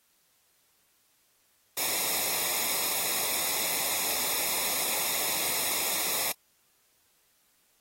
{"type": "noise with comb filter", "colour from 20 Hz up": "white", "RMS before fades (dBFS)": -29, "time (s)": [1.77, 6.32], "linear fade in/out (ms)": 5, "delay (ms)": 0.66, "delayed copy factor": -0.75, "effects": ["white hiss -68 dBFS RMS until 7.8 s", "AAC 48 kbps"]}